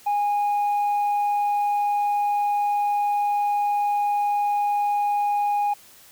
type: tone with tanh clipping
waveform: sine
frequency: 822 Hz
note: G#5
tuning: 18 cents flat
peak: -20 dBFS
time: 0.06-5.74 s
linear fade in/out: 10 ms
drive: 1 dB
effects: white hiss -50 dBFS RMS until 6.11 s